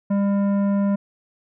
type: tone with tanh clipping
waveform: sine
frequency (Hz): 200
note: G3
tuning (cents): +35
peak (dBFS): -19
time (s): 0.1-0.96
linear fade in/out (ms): 10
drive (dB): 12
effects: none